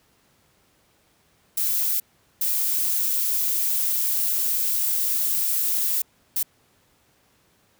violet noise bursts at uneven times, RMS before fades -23 dBFS, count 3, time 1.57-2 / 2.41-6.02 / 6.36-6.43 s, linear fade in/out 5 ms, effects pink hiss -62 dBFS RMS until 7.79 s + high-pass 60 Hz 12 dB/octave

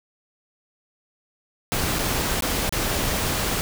pink noise with dropouts, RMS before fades -24 dBFS, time 1.72-3.61 s, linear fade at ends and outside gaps 0 ms, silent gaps 1.987-1.991 / 2.407-2.423 / 2.693-2.725 s, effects none

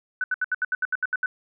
sine tone bursts, 1500 Hz, F#6, 23 cents sharp, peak -21 dBFS, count 11, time 0.21-1.26 s, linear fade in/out 2 ms, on 30 ms, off 72 ms, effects none

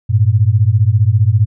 sine beating tone pair, 99.1 / 114.1 Hz, G2 / A#2, +19 / -37 cents, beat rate 15 Hz, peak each -11 dBFS, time 0.09-1.46 s, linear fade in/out 20 ms, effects none

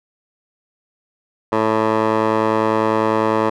15% pulse tone with band-pass filter, 110 Hz, A2, in tune, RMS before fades -17 dBFS, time 1.52-3.5 s, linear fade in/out 10 ms, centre 760 Hz, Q 2, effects none

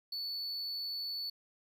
triangle tone, 4456 Hz, C#8, 8 cents sharp, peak -35 dBFS, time 0.12-1.3 s, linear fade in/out 5 ms, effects 11-bit

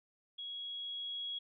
sine tone with level ramp, 3322 Hz, G#7, in tune, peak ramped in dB -41 to -37 dBFS, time 0.38-1.39 s, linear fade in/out 10 ms, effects none

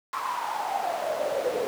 brown noise with high-pass filter sweep, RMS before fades -29 dBFS, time 0.13-1.67 s, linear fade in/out 0 ms, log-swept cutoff 1100 to 460 Hz, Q 8.1, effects none

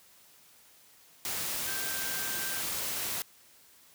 sine tone in noise, 1568 Hz, G6, in tune, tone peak -40 dBFS, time 1.67-2.6 s, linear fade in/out 0 ms, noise white, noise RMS -34 dBFS, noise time 1.25-3.22 s, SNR -9 dB, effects white hiss -59 dBFS RMS until 3.94 s + high-pass 60 Hz 12 dB/octave

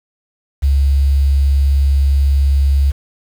sine tone with quantisation, 69.3 Hz, C#2, in tune, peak -9 dBFS, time 0.62-2.92 s, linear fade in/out 20 ms, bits 6, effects none

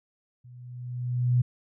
sine tone with level ramp, 123.47 Hz, B2, in tune, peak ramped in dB -46 to -17 dBFS, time 0.44-1.42 s, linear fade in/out 10 ms, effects none

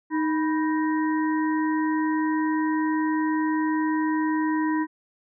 harmonic tone with a mistuned harmonic, 311.1 Hz, D#4, in tune, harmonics 1 / 3 / 5 / 6, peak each -22 / -29 / -39 / -34 dBFS, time 0.1-4.87 s, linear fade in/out 50 ms, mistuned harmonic 3, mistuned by +87 cents, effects none

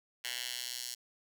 10% pulse tone with high-pass filter sweep, 123.1 Hz, B2, 5 cents flat, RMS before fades -40 dBFS, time 0.24-0.95 s, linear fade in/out 10 ms, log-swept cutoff 2500 to 5000 Hz, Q 1.3, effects none

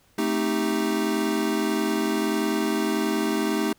square chord, A half-diminished seventh, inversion none, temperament equal, 220 / 261.6 / 311.1 / 392 Hz, A3 / C4 / Eb4 / G4, 0 / 0 / 0 / 0 cents, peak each -28 / -32 / -27 / -29 dBFS, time 0.18-3.73 s, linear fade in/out 5 ms, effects pink hiss -61 dBFS RMS until 3.78 s

